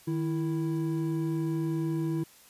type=tone pair together; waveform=triangle; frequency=155.37 / 329.6 Hz; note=D#3 / E4; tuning=-2 / 0 cents; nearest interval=octave + minor second; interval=1302 cents; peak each=-28 dBFS; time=0.07-2.24 s; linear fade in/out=10 ms; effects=white hiss -56 dBFS RMS until 2.49 s + resampled to 32000 Hz